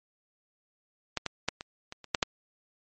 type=clicks; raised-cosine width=0.2 ms; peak=-12 / -13 / -9 / -20 / -23 / -28 / -6 / -6 dBFS; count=8; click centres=1.173 / 1.263 / 1.486 / 1.609 / 1.924 / 2.043 / 2.148 / 2.228 s; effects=MP3 32 kbps